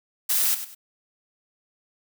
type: noise with echo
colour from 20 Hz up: blue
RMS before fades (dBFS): -22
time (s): 0.29-0.55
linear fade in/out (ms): 10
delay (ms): 100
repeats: 2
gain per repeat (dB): -11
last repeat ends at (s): 0.75
effects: none